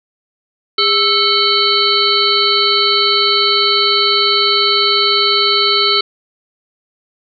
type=harmonic tone with a mistuned harmonic; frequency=440 Hz; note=A4; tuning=in tune; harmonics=1 / 3 / 5 / 7 / 9 / 10; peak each=-19 / -17 / -21 / -17 / -16 / -16 dBFS; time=0.78-6.01 s; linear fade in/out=5 ms; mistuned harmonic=1; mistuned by=-140 cents; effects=none